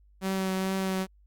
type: tone with vibrato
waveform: sawtooth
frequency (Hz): 190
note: F#3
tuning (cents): +46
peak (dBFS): -23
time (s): 0.21-1.07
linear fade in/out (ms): 50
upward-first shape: triangle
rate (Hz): 2.3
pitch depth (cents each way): 17
effects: added 50 Hz sine -56 dBFS peak until 1.26 s + Opus 48 kbps